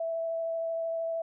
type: tone with vibrato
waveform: sine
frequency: 659.3 Hz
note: E5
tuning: in tune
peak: -29 dBFS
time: 0-1.22 s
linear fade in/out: 5 ms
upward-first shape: triangle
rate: 13 Hz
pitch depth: 10 cents each way
effects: none